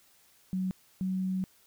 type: tone pair in turn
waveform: sine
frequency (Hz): 186.7 / 187.4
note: F#3 / F#3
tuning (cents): +16 / +22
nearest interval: unison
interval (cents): 6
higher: second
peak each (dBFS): -28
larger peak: neither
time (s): 0.53-0.71 / 1.01-1.44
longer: second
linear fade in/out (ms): 0
effects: white hiss -63 dBFS RMS until 1.66 s